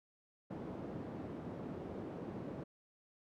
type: band-pass noise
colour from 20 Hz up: white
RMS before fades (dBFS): -45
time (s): 0.5-2.64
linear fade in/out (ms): 10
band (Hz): 110 to 360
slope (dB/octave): 12
effects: none